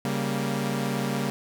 sawtooth chord, G diminished, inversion second, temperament equal, 138.59 / 196 / 233.1 Hz, Db3 / G3 / Bb3, 0 / 0 / 0 cents, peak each -26 dBFS, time 0.05-1.3 s, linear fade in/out 0 ms, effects none

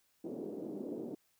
pink band-pass noise, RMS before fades -42 dBFS, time 0.24-1.15 s, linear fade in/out 5 ms, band 240 to 440 Hz, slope 24 dB/octave, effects white hiss -74 dBFS RMS until 1.39 s

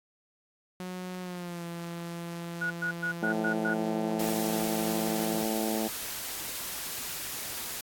sawtooth tone with pitch glide, 182.5 to 170.28 Hz, F#3 to F3, -24 to -44 cents, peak -32 dBFS, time 0.8-5.43 s, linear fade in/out 0 ms, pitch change -120 cents, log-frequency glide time 1.21-1.64 s
sine tone bursts, 1455 Hz, F#6, 29 cents flat, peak -28 dBFS, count 6, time 2.61-3.742 s, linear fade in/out 10 ms, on 97 ms, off 110 ms
harmonic tone, 109.5 Hz, A2, 8 cents flat, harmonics 2 / 3 / 4 / 5 / 6 / 7 / 8, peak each -32 / -34 / -37 / -39 / -38 / -39 / -43 dBFS, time 3.22-5.88 s, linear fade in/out 5 ms
white noise, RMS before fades -37 dBFS, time 4.19-7.81 s, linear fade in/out 5 ms
effects AAC 64 kbps

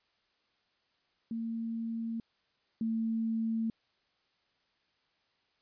sine tone pair in turn, 227.8 / 224.8 Hz, A#3 / A3, -40 / +37 cents, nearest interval unison, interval 23 cents, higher first, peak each -33 / -29 dBFS, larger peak second, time 1.31-2.2 / 2.81-3.7 s, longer neither, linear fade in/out 2 ms, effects white hiss -74 dBFS RMS until 5.61 s + resampled to 11025 Hz

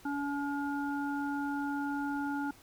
harmonic tone, 284.4 Hz, C#4, 45 cents sharp, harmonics 1 / 3 / 5, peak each -33 / -38 / -40 dBFS, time 0.05-2.51 s, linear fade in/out 5 ms, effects pink hiss -58 dBFS RMS until 2.62 s

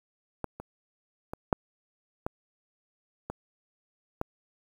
clicks, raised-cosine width 1 ms, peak -17 / -25 / -21 / -8 / -16 / -20 / -15 dBFS, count 7, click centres 0.443 / 0.6 / 1.335 / 1.528 / 2.265 / 3.3 / 4.214 s, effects 8-bit

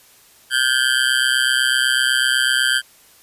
25% pulse tone with amplitude modulation, 1568 Hz, G6, in tune, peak -7 dBFS, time 0.5-2.82 s, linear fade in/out 50 ms, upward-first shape sine, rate 128 Hz, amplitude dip 95%, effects white hiss -50 dBFS RMS until 3.22 s + resampled to 32000 Hz

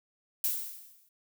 violet noise with exponential decay, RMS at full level -27 dBFS, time 0.44-1.09 s, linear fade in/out 2 ms, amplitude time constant 140 ms, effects none

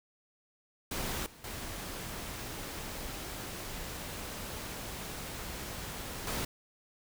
pink noise with level steps, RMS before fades -36 / -54 / -41 / -35 dBFS, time 0.91-6.45 s, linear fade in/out 5 ms, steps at 1.26 / 1.44 / 6.27 s, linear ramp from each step 2 ms, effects none

